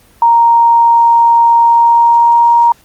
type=tone with pitch glide; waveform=sine; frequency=932.3 to 939.9 Hz; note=A#5 to A#5; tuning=0 to +14 cents; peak=-4 dBFS; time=0.22-2.72 s; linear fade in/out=2 ms; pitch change=+14 cents; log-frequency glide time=1.62-2.55 s; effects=pink hiss -46 dBFS RMS until 2.84 s + Opus 24 kbps